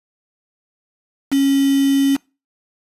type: tone with quantisation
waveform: sine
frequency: 275.3 Hz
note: C#4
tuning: 12 cents flat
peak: -12 dBFS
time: 1.31-2.17 s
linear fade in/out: 20 ms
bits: 4
effects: noise-tail reverb RT60 0.3 s tail -25 dB re dry + resampled to 32000 Hz